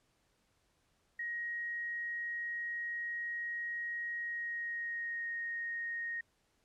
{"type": "tone with pitch glide", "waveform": "sine", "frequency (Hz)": [1886, 1863.3], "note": ["A#6", "A#6"], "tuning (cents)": [20, -1], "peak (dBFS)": -36, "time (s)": [1.19, 6.21], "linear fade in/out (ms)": 5, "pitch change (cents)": -21, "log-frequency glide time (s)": [4.17, 5.3], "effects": ["pink hiss -75 dBFS RMS until 6.64 s", "low-pass 10000 Hz 12 dB/octave"]}